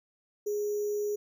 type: tone with sample-and-hold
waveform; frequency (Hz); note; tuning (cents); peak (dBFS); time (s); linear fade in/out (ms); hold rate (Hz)
sine; 415.3; G#4; 0; -28; 0.46-1.16; 10; 6300
effects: none